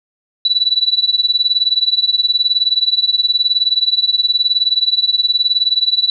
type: tone with tremolo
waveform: sine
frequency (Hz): 3951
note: B7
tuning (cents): 0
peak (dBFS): -7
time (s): 0.45-6.1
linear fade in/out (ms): 2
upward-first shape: triangle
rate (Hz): 19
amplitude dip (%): 100
effects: none